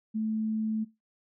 sine tone, 218.5 Hz, A3, 12 cents flat, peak -27 dBFS, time 0.14-0.85 s, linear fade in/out 20 ms, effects noise-tail reverb RT60 0.2 s tail -18 dB re dry

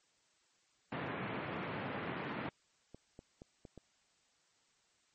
pink band-pass noise, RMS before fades -41 dBFS, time 0.92-2.49 s, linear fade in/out 2 ms, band 120 to 2500 Hz, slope 24 dB/octave
clicks, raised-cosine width 2 ms, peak -37 dBFS, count 6, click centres 2.483 / 2.946 / 3.191 / 3.419 / 3.652 / 3.777 s
effects white hiss -73 dBFS RMS until 5.14 s + MP3 32 kbps

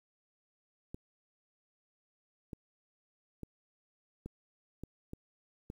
clicks, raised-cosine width 3 ms, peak -29 dBFS, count 7, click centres 0.945 / 2.532 / 3.433 / 4.26 / 4.836 / 5.134 / 5.701 s, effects 10-bit

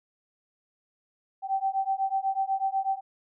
sine beating tone pair, 771 / 779.1 Hz, G5 / G5, -29 / -11 cents, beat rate 8.1 Hz, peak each -28 dBFS, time 1.42-3.01 s, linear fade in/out 50 ms, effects none

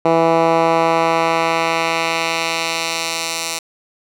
10% pulse tone with band-pass filter sweep, 164.81 Hz, E3, in tune, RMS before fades -17 dBFS, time 0.05-3.59 s, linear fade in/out 5 ms, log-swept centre 590 to 6700 Hz, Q 0.8, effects none

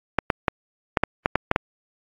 clicks, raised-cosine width 0.5 ms, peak -3 dBFS, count 9, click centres 0.187 / 0.302 / 0.482 / 0.972 / 1.036 / 1.259 / 1.356 / 1.514 / 1.561 s, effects AAC 48 kbps

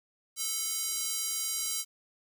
square tone with high-pass filter, 438.5 Hz, A4, 6 cents flat, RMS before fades -33 dBFS, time 0.36-1.85 s, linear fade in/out 50 ms, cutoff 6200 Hz, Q 1, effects none

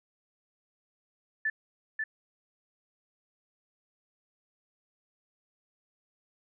sine tone with echo, 1753 Hz, A6, 7 cents flat, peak -26 dBFS, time 1.45-1.5 s, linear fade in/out 5 ms, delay 540 ms, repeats 1, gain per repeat -3 dB, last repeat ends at 2.04 s, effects none

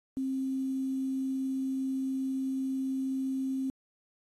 sine tone with quantisation, 265.3 Hz, C4, 24 cents sharp, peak -29 dBFS, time 0.17-3.7 s, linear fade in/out 0 ms, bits 9, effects AAC 32 kbps

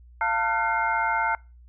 sine tone cluster, 694 / 897 / 1382 / 1498 / 2121 Hz, F5 / A5 / F6 / F#6 / C7, -11 / +33 / -19 / +21 / +23 cents, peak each -32 / -24 / -28 / -29 / -30 dBFS, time 0.21-1.35 s, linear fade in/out 2 ms, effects noise-tail reverb RT60 0.3 s tail -25 dB re dry + added 60 Hz sine -47 dBFS peak until 1.68 s

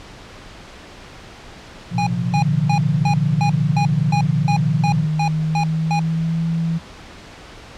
sine chord, Bb suspended second, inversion none, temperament equal with one note detuned, 117.49 / 130.81 / 174.61 Hz, Bb2 / C3 / F3, +14 / 0 / 0 cents, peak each -24 / -24 / -21 dBFS, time 1.9-5.07 s, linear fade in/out 50 ms
square tone bursts, 820 Hz, G#5, 22 cents flat, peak -19 dBFS, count 12, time 1.98-5.994 s, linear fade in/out 2 ms, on 87 ms, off 270 ms
sine tone with pitch glide, 149.5 to 164.93 Hz, D3 to E3, +31 to +1 cents, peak -17 dBFS, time 2.32-6.79 s, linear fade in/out 20 ms, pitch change +170 cents, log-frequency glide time 4.34-6.47 s
effects pink hiss -39 dBFS RMS until 7.77 s + low-pass 5000 Hz 12 dB/octave

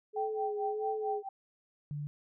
sine tone with vibrato, 424.9 Hz, G#4, 40 cents sharp, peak -33 dBFS, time 0.13-1.23 s, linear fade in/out 50 ms, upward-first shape sine, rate 1.6 Hz, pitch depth 37 cents each way
sine tone with tremolo, 780 Hz, G5, 9 cents flat, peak -31 dBFS, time 0.16-1.29 s, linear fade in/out 5 ms, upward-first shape sine, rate 4.5 Hz, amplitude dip 95%
sine tone, 146.6 Hz, D3, 3 cents flat, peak -35 dBFS, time 1.91-2.07 s, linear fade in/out 0 ms
effects none

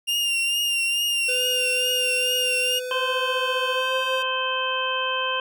40% pulse tone with vibrato, 2794 Hz, F7, in tune, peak -20 dBFS, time 0.07-2.8 s, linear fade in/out 20 ms, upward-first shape triangle, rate 2.3 Hz, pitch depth 42 cents each way
square tone with pitch glide, 503 to 523.5 Hz, B4 to C5, +32 to +1 cents, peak -29 dBFS, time 1.28-4.23 s, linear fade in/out 10 ms, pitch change +69 cents, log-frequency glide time 3.72-3.92 s
harmonic tone, 518 Hz, C5, 17 cents flat, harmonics 1 / 2 / 3 / 5 / 6, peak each -30 / -27 / -30 / -30 / -28 dBFS, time 2.91-5.4 s, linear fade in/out 2 ms
effects none

